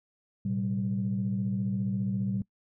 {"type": "tone cluster", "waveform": "sine", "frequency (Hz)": [113.6, 128.3, 193.3], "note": ["A#2", "C3", "G3"], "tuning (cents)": [-44, -34, -24], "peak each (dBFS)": [-32, -36, -28], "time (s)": [0.45, 2.42], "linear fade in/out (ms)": 5, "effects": ["noise-tail reverb RT60 0.1 s tail -23 dB re dry", "tanh soft clip ceiling -20 dBFS"]}